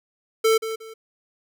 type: tone with echo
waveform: square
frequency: 444.7 Hz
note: A4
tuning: 18 cents sharp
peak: -16 dBFS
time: 0.44-0.58 s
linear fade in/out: 10 ms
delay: 180 ms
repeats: 2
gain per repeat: -11 dB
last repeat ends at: 0.94 s
effects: none